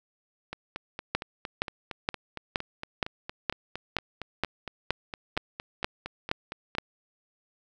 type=two click trains; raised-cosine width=0.3 ms; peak=-9 / -19 dBFS; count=13 / 28; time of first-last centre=1.15-6.784 / 0.53-6.751 s; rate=2.13 / 4.34 Hz; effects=none